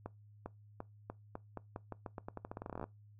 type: accelerating click train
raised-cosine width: 1 ms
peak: -28 dBFS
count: 25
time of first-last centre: 0.06-2.841 s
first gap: 400 ms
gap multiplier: 0.86
effects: noise-tail reverb RT60 0.2 s tail -21 dB re dry + added 104 Hz sine -57 dBFS peak until 3.19 s